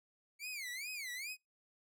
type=tone with vibrato; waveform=sawtooth; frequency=2216 Hz; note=C#7; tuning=1 cent flat; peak=-38 dBFS; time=0.39-1.37 s; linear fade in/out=50 ms; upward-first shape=sine; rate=2.4 Hz; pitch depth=230 cents each way; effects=noise-tail reverb RT60 0.2 s tail -25 dB re dry